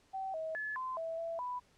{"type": "tone with pitch steps", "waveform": "sine", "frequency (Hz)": [768, 639, 1718, 1031, 655, 665, 990], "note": ["G5", "D#5", "A6", "C6", "E5", "E5", "B5"], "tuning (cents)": [-36, 46, -42, -26, -11, 15, 4], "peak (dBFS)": -36, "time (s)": [0.13, 1.6], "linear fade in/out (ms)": 20, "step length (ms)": 210, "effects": ["pink hiss -68 dBFS RMS until 1.77 s", "low-pass 8000 Hz 12 dB/octave"]}